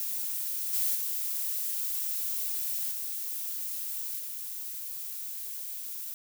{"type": "noise with level steps", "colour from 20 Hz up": "violet", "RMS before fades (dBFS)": [-33, -28, -32, -35, -38], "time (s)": [0, 6.14], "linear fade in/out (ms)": 0, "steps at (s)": [0.73, 0.95, 2.91, 4.19], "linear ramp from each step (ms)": 5, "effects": []}